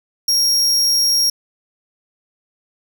40% pulse tone, 5588 Hz, F8, in tune, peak -12 dBFS, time 0.28-1.3 s, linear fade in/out 5 ms, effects none

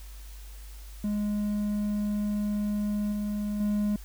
triangle tone with level steps, 207.7 Hz, G#3, in tune, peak -24 / -26 / -22 dBFS, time 1.04-3.96 s, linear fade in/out 2 ms, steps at 3.12 / 3.6 s, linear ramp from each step 5 ms, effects added 50 Hz sine -41 dBFS peak until 4.04 s + white hiss -53 dBFS RMS until 4.04 s

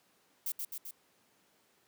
violet noise with echo, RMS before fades -35 dBFS, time 0.46-0.52 s, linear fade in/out 5 ms, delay 130 ms, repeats 3, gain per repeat -3 dB, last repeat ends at 0.91 s, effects pink hiss -69 dBFS RMS until 1.87 s + high-pass 200 Hz 12 dB/octave

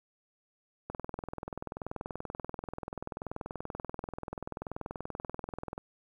click train, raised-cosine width 1 ms, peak -23 dBFS, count 102, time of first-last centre 0.9-5.779 s, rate 20.7 Hz, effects 10-bit

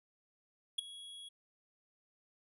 square tone with ADSR envelope, 3330 Hz, G#7, 4 cents sharp, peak -29 dBFS, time 0.78-1.29 s, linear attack 9 ms, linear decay 9 ms, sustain -19 dB, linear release 10 ms, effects resampled to 24000 Hz

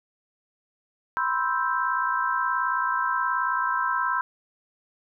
sine chord, C major seventh, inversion third, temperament equal, 987.8 / 1046.5 / 1318.5 / 1568 Hz, B5 / C6 / E6 / G6, 0 / 0 / 0 / 0 cents, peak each -28 dBFS, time 1.17-4.21 s, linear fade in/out 0 ms, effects none

